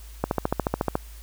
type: click train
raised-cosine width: 1 ms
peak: -8 dBFS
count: 11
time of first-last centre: 0.24-0.954 s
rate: 14 Hz
effects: added 54 Hz sine -40 dBFS peak until 1.22 s + white hiss -51 dBFS RMS until 1.22 s